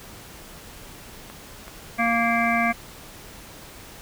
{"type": "click train", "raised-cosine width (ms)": 0.5, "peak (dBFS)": -24, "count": 4, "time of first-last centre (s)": [1.3, 2.441], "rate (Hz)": 2.63}
{"type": "harmonic tone", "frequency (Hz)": 232.4, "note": "A#3", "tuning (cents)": -5, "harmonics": [1, 3, 5, 7, 9, 10], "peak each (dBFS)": [-25, -24, -27, -28, -26, -28], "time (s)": [1.98, 2.73], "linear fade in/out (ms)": 20}
{"effects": ["pink hiss -43 dBFS RMS until 4.01 s"]}